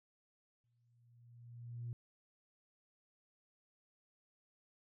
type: tone with exponential growth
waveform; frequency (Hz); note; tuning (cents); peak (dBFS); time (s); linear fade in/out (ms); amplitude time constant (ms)
sine; 119; A#2; +36; -38; 0.64-1.93; 0; 280
effects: tanh soft clip ceiling -36 dBFS